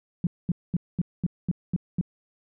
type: tone bursts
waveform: sine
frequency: 174.6 Hz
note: F3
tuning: in tune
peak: -20 dBFS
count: 8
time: 0.24-2.012 s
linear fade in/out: 2 ms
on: 29 ms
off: 220 ms
effects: none